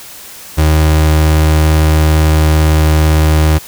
35% pulse tone, 77.78 Hz, D#2, in tune, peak -5 dBFS, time 0.57-3.59 s, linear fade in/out 20 ms, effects white hiss -32 dBFS RMS until 3.67 s

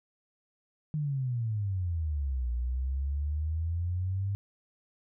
sine exponential two-way sweep, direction down then up, 155.5 to 59.2 to 100.6 Hz, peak -28 dBFS, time 0.94-4.35 s, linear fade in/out 0 ms, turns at 2.51 s, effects none

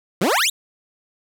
20% pulse exponential sweep, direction up, 155.56 to 4026 Hz, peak -11 dBFS, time 0.21-0.5 s, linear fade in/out 5 ms, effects none

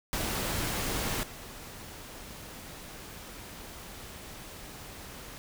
pink noise with level steps, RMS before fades -32 / -45 dBFS, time 0.13-5.38 s, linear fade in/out 0 ms, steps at 1.23 s, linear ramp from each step 2 ms, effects none

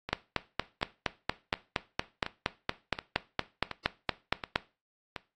two click trains, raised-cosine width 0.3 ms, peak -9 / -19 dBFS, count 20 / 8, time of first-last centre 0.13-4.559 / 0.09-5.162 s, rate 4.29 / 1.38 Hz, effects noise-tail reverb RT60 0.3 s tail -18 dB re dry + AAC 32 kbps

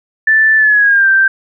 sine tone with pitch glide, 1760 to 1568 Hz, A6 to G6, 0 to 0 cents, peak -6 dBFS, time 0.27-1.28 s, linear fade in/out 5 ms, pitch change -200 cents, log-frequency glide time 0.57-1.08 s, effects none

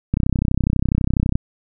click train, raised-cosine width 5 ms, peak -5 dBFS, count 40, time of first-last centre 0.14-1.355 s, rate 32.1 Hz, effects none

